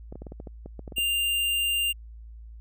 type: clicks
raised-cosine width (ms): 2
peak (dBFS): -26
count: 12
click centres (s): 0.125 / 0.156 / 0.22 / 0.268 / 0.321 / 0.401 / 0.472 / 0.66 / 0.793 / 0.878 / 0.922 / 0.983
type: tone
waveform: square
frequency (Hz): 2794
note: F7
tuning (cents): 0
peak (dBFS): -24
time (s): 0.96-1.93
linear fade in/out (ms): 20
effects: added 56 Hz sine -41 dBFS peak until 2.6 s